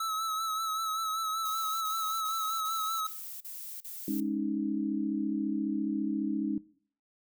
square tone with vibrato, 1300 Hz, E6, 24 cents flat, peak -31 dBFS, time 0-3.07 s, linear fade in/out 5 ms, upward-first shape sine, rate 5.2 Hz, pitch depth 35 cents each way
violet noise bursts, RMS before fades -42 dBFS, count 7, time 1.45-4.204 s, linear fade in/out 5 ms, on 360 ms, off 39 ms
sine chord, Ab suspended fourth, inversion none, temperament just, 207.7 / 276.9 / 311.5 Hz, Ab3 / Db4 / Eb4, 0 / -2 / +2 cents, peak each -33 dBFS, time 4.08-6.58 s, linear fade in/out 2 ms
effects noise-tail reverb RT60 0.5 s tail -19 dB re dry

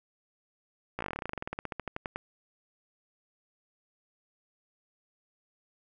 slowing click train, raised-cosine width 0.5 ms, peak -19 dBFS, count 26, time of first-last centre 0.99-2.16 s, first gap 16 ms, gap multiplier 1.08, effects none

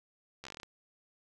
slowing click train, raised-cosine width 0.2 ms, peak -27 dBFS, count 10, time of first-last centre 0.44-0.632 s, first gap 13 ms, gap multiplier 1.12, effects none

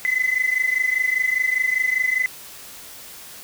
sine tone pair together, 2011 / 2036 Hz, B6 / C7, +31 / -48 cents, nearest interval unison, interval 21 cents, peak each -20 dBFS, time 0.05-2.26 s, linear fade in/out 0 ms, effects tanh soft clip ceiling -12 dBFS + white hiss -40 dBFS RMS until 3.43 s

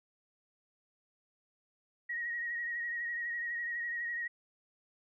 sine tone with vibrato, 1890 Hz, A#6, 23 cents sharp, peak -34 dBFS, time 2.09-4.28 s, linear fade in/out 10 ms, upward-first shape triangle, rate 12 Hz, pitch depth 41 cents each way, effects none

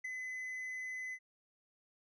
triangle tone with ADSR envelope, 2022 Hz, B6, 40 cents sharp, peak -34 dBFS, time 0.04-1.19 s, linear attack 11 ms, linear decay 8 ms, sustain -4 dB, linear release 60 ms, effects resampled to 22050 Hz

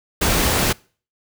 pink noise, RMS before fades -18 dBFS, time 0.21-0.73 s, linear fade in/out 10 ms, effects noise-tail reverb RT60 0.4 s tail -24 dB re dry

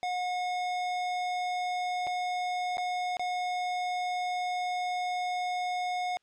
square tone with dropouts, 724 Hz, F#5, 38 cents flat, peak -30 dBFS, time 0.03-6.17 s, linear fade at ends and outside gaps 0 ms, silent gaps 2.068-2.072 / 2.771-2.781 / 3.169-3.195 s, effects white hiss -75 dBFS RMS until 6.22 s + low-pass 5000 Hz 12 dB/octave

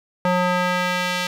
square tone with band-pass filter sweep, 180 Hz, F#3, 47 cents flat, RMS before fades -21 dBFS, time 0.25-1.27 s, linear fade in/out 2 ms, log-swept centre 870 to 3200 Hz, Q 0.82, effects 8-bit

